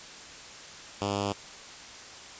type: tone with notch filter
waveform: 5% pulse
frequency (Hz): 100.7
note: G2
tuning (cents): +47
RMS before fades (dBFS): -30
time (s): 1.01-1.33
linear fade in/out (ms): 10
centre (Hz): 1600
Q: 1.5
effects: white hiss -45 dBFS RMS until 2.39 s + resampled to 16000 Hz